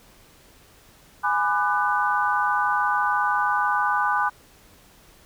sine chord, G# half-diminished seventh, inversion none, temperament just, 830.6 / 996.7 / 1196.1 / 1495.1 Hz, G#5 / B5 / D6 / F#6, 0 / +16 / +31 / +18 cents, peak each -25 dBFS, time 1.23-4.3 s, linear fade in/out 20 ms, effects pink hiss -53 dBFS RMS until 5.25 s

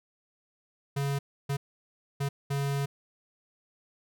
square tone bursts at uneven times, 140 Hz, C#3, 18 cents sharp, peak -28 dBFS, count 4, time 0.96-1.19 / 1.49-1.57 / 2.2-2.29 / 2.5-2.86 s, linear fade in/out 10 ms, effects none

